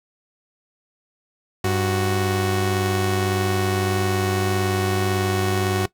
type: tone pair together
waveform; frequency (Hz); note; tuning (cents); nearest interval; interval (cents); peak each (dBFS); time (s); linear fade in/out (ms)
sawtooth; 97.93 / 370; G2 / F#4; -1 / 0; octave + major seventh; 2301; -18; 1.64-5.86; 5
effects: noise-tail reverb RT60 0.1 s tail -18 dB re dry